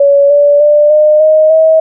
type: tone with pitch steps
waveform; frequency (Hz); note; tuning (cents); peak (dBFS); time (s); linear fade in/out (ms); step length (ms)
sine; 564 / 578.2 / 592.7 / 607.6 / 622.9 / 638.6; C#5 / D5 / D5 / D#5 / D#5 / D#5; +30 / -27 / +16 / -41 / +2 / +45; -3; 0-1.8; 5; 300
effects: none